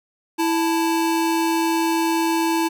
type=tone pair together; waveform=square; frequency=329.6 / 880 Hz; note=E4 / A5; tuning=0 / 0 cents; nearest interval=octave + perfect fourth; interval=1700 cents; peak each=-20 / -24 dBFS; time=0.38-2.69 s; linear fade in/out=20 ms; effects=none